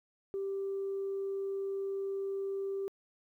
sine tone, 391.8 Hz, G4, 1 cent flat, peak -32 dBFS, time 0.34-2.88 s, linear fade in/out 0 ms, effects tanh soft clip ceiling -29 dBFS + 12-bit

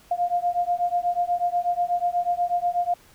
sine beating tone pair, 700 / 708.2 Hz, F5 / F5, +4 / +24 cents, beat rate 8.2 Hz, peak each -24 dBFS, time 0.11-2.94 s, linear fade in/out 5 ms, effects pink hiss -54 dBFS RMS until 3.14 s

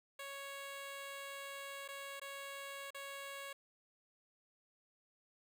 10% pulse tone with dropouts, 554.4 Hz, C#5, in tune, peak -37 dBFS, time 0.19-3.53 s, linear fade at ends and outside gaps 5 ms, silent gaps 1.879-1.886 / 2.198-2.215 / 2.906-2.945 s, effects none

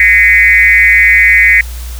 sine tone with frequency modulation, 2046 Hz, C7, 39 cents flat, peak -3 dBFS, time 0-1.61 s, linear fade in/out 2 ms, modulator 192 Hz, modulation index 1.2, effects added 60 Hz sine -20 dBFS peak until 1.99 s + white hiss -32 dBFS RMS until 1.99 s

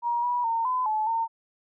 sine tone with pitch steps, 949 / 973 / 914 / 1013 / 863 / 911 Hz, A#5 / B5 / A#5 / B5 / A5 / A#5, +31 / -26 / -34 / +44 / -34 / -40 cents, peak -23 dBFS, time 0.02-1.28 s, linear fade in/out 50 ms, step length 210 ms, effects none

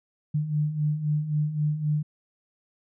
sine beating tone pair, 147.8 / 151.6 Hz, D3 / D#3, +11 / -45 cents, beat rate 3.8 Hz, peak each -30 / -24 dBFS, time 0.34-2.03 s, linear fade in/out 10 ms, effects none

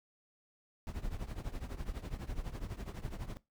brown noise with tremolo, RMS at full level -37 dBFS, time 0.87-3.37 s, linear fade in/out 0 ms, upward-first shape triangle, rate 12 Hz, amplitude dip 90%, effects noise-tail reverb RT60 0.2 s tail -18 dB re dry

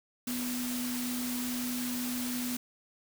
sine tone in noise, 246.9 Hz, B3, in tune, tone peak -33 dBFS, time 0.27-2.57 s, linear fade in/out 5 ms, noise white, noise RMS -38 dBFS, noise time 0.27-2.57 s, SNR +2 dB, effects none

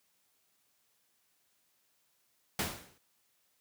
pink noise with exponential decay, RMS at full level -29 dBFS, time 2.59-2.98 s, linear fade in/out 2 ms, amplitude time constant 84 ms, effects white hiss -74 dBFS RMS until 3.6 s + high-pass 80 Hz 12 dB/octave

